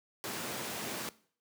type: high-pass noise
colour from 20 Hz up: pink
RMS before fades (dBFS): -39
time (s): 0.24-1.09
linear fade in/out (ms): 0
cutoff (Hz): 170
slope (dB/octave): 12
effects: noise-tail reverb RT60 0.5 s tail -19 dB re dry + high-pass 100 Hz 12 dB/octave